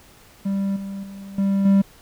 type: tone with level steps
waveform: triangle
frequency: 196.5 Hz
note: G3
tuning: 4 cents sharp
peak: -18 / -26 / -32 / -15 / -10 dBFS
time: 0.45-1.82 s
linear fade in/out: 10 ms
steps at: 0.76 / 1.03 / 1.38 / 1.65 s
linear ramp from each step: 5 ms
effects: pink hiss -50 dBFS RMS until 2.01 s